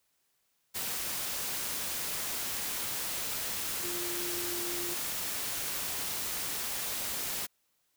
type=tone in noise; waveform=sine; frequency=349.2 Hz; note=F4; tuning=in tune; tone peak=-39 dBFS; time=3.83-4.95 s; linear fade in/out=20 ms; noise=white; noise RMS=-35 dBFS; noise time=0.74-7.47 s; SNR=-7 dB; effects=white hiss -75 dBFS RMS until 7.96 s

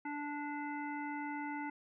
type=harmonic tone; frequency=292.2 Hz; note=D4; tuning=9 cents flat; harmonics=1 / 3 / 5 / 7 / 9; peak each=-41 / -42 / -48 / -47 / -60 dBFS; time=0.05-1.7 s; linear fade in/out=5 ms; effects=none

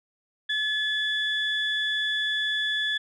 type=tone pair together; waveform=sine; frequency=1718 / 3436 Hz; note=A6 / A7; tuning=-42 / -42 cents; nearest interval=octave; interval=1200 cents; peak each=-26 dBFS; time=0.49-2.98 s; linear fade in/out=10 ms; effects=tanh soft clip ceiling -17 dBFS

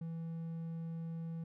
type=tone; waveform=triangle; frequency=164.81 Hz; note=E3; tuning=in tune; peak=-37 dBFS; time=0.01-1.44 s; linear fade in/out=5 ms; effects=none

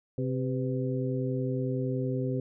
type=harmonic tone with a mistuned harmonic; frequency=130.81 Hz; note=C3; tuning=in tune; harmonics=1 / 2 / 3 / 4; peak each=-30 / -33 / -35 / -36 dBFS; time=0.18-2.4 s; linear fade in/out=2 ms; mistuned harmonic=4; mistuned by=-68 cents; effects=none

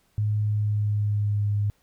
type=tone with pitch glide; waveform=sine; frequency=105.6 to 103.01 Hz; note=G#2 to G#2; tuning=+29 to -14 cents; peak=-21 dBFS; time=0.18-1.7 s; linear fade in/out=0 ms; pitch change=-43 cents; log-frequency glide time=0.4-1.48 s; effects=pink hiss -66 dBFS RMS until 1.82 s

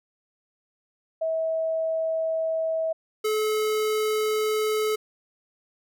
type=tone pair in turn; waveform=sine / square; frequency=646 / 430.4 Hz; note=E5 / A4; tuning=-35 / -38 cents; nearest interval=perfect fifth; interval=703 cents; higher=first; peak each=-23 dBFS; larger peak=neither; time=1.21-2.93 / 3.24-4.96 s; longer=neither; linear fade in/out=10 ms; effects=none

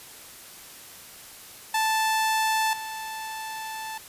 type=tone with level steps; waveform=sawtooth; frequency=879 Hz; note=A5; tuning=2 cents flat; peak=-18 / -29 dBFS; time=1.74-3.98 s; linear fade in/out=5 ms; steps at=2.73 s; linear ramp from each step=2 ms; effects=white hiss -45 dBFS RMS until 4.08 s + resampled to 32000 Hz

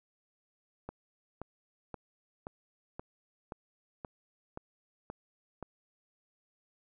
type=click train; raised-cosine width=1 ms; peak=-26 dBFS; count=10; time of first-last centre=0.89-5.627 s; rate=1.9 Hz; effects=none

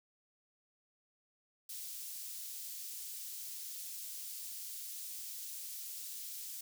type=high-pass noise; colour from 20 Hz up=white; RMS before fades=-45 dBFS; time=1.69-6.61 s; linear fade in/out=5 ms; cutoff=4600 Hz; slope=12 dB/octave; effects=none

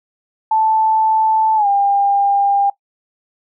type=tone with pitch glide; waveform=sine; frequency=878 to 800.5 Hz; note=A5 to G5; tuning=-4 to +36 cents; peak=-11 dBFS; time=0.51-2.7 s; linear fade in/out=5 ms; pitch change=-160 cents; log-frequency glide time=1.56-1.67 s; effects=noise-tail reverb RT60 0.1 s tail -19 dB re dry

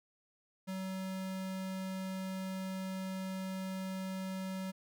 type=tone; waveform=square; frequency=189.2 Hz; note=F#3; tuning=39 cents sharp; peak=-38 dBFS; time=0.67-4.72 s; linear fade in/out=20 ms; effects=none

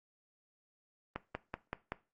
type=click train; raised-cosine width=0.5 ms; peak=-21 dBFS; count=5; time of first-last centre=1.16-1.92 s; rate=5.26 Hz; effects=noise-tail reverb RT60 0.3 s tail -18 dB re dry + Opus 32 kbps

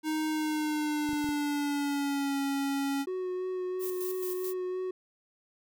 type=tone with pitch glide; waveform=square; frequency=311.1 to 277.2 Hz; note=D#4 to C#4; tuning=0 to 0 cents; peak=-29 dBFS; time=0.03-3.06 s; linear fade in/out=50 ms; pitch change=-200 cents; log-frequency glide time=0.28-2.38 s
type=clicks; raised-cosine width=3 ms; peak=-30 dBFS; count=4; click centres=1.091 / 1.132 / 1.243 / 1.29 s
type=tone with vibrato; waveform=triangle; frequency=368.2 Hz; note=F#4; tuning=8 cents flat; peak=-29 dBFS; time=3.07-4.91 s; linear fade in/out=5 ms; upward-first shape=sine; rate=3 Hz; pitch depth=15 cents each way
type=noise with tremolo; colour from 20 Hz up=violet; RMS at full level=-39 dBFS; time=3.79-4.54 s; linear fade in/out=50 ms; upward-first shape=square; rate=4.6 Hz; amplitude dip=55%
effects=none

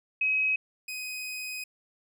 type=tone pair in turn; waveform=sine / sawtooth; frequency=2544 / 2509 Hz; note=D#7 / D#7; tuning=+38 / +14 cents; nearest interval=unison; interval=24 cents; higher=first; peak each=-23 / -31 dBFS; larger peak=first; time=0.21-0.56 / 0.88-1.64 s; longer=second; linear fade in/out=5 ms; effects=none

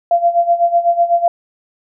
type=tone with tremolo; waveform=sine; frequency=688 Hz; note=F5; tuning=26 cents flat; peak=-7 dBFS; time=0.11-1.28 s; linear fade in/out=2 ms; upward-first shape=sine; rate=8 Hz; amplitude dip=80%; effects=none

